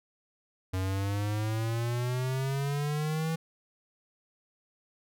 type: exponential sweep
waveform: square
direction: up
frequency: 92.5 to 163.6 Hz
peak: -29 dBFS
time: 0.73-3.36 s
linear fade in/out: 10 ms
effects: none